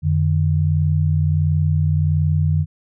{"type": "tone pair together", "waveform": "sine", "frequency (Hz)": [90.1, 151.53], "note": ["F#2", "D#3"], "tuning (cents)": [-45, -45], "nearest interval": "major sixth", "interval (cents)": 900, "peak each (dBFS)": -17, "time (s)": [0.02, 2.66], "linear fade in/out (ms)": 50, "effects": []}